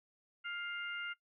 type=harmonic tone; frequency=702 Hz; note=F5; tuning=9 cents sharp; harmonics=2 / 3 / 4; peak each=-41 / -45 / -45 dBFS; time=0.44-1.14 s; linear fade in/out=20 ms; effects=noise-tail reverb RT60 0.1 s tail -19 dB re dry